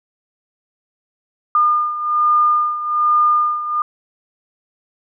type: beating tone pair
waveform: sine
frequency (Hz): 1211 / 1212.2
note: D#6 / D#6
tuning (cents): -47 / -46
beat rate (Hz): 1.2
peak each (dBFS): -14 / -19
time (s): 1.55-3.82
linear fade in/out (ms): 2
effects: none